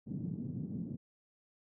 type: band-pass noise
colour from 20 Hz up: white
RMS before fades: -40 dBFS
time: 0.06-0.97 s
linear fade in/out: 20 ms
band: 130 to 220 Hz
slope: 24 dB/octave
effects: none